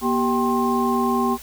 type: tone cluster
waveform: sine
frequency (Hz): 240 / 390 / 784 / 1061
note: B3 / G4 / G5 / C6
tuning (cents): -49 / -9 / 0 / +24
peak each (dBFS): -21 / -24 / -26 / -23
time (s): 0.01-1.38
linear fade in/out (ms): 50
effects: added 56 Hz sine -44 dBFS peak until 1.42 s + white hiss -41 dBFS RMS until 1.42 s